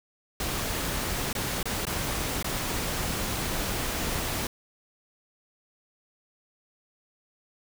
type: noise with dropouts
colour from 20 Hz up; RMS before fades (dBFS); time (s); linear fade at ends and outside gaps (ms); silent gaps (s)
pink; -30; 0.4-4.47; 2; 1.329-1.351 / 1.629-1.655 / 1.853-1.868 / 2.427-2.444
effects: none